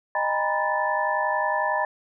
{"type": "tone cluster", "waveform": "sine", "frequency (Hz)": [616, 808, 943, 994, 1753], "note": ["D#5", "G#5", "A#5", "B5", "A6"], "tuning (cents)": [-17, -48, 20, 11, -7], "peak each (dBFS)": -28, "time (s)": [0.15, 1.85], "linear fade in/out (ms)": 2, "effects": []}